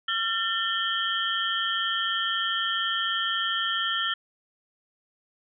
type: tone cluster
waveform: sine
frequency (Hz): 1364 / 1790 / 3062 / 3255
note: F6 / A6 / G7 / G#7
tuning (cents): -41 / +29 / -41 / -36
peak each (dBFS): -30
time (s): 0.08-4.14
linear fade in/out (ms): 5
effects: none